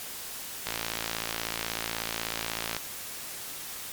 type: click train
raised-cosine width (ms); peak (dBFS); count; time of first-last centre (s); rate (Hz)
0.2; -12; 119; 0.67-2.766; 56.3
effects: white hiss -39 dBFS RMS until 3.92 s + MP3 96 kbps